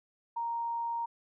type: tone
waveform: sine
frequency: 932.3 Hz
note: A#5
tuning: in tune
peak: -31 dBFS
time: 0.36-1.06 s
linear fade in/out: 10 ms
effects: none